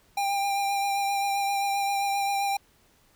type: tone with vibrato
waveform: square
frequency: 797 Hz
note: G5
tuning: 28 cents sharp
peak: -25 dBFS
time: 0.17-2.57 s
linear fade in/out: 5 ms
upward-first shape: triangle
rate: 7.6 Hz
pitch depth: 21 cents each way
effects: pink hiss -62 dBFS RMS until 3.15 s